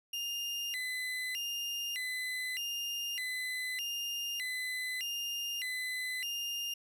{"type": "tone with vibrato", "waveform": "35% pulse", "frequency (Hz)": 2382, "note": "D7", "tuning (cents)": 24, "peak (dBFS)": -33, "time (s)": [0.13, 6.74], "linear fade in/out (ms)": 5, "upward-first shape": "square", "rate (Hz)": 0.82, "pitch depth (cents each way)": 290, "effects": []}